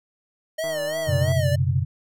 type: tone with vibrato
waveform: square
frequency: 618 Hz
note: D#5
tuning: 12 cents flat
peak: -25 dBFS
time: 0.58-1.56 s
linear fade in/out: 10 ms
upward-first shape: sine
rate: 3 Hz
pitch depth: 110 cents each way
type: click train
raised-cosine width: 1 ms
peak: -25 dBFS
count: 107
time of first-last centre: 0.64-1.319 s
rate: 156 Hz
type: chord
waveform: sine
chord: F# suspended fourth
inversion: none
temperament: equal with one note detuned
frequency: 92.5 / 125.77 / 138.59 Hz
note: F#2 / B2 / C#3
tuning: 0 / +32 / 0 cents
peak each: -23 dBFS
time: 1.07-1.85 s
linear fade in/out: 20 ms
effects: none